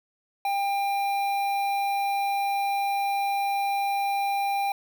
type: tone with notch filter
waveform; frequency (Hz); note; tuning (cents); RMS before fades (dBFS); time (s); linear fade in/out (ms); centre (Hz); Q
square; 797; G5; +28; -26; 0.45-4.72; 2; 6900; 0.6
effects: 9-bit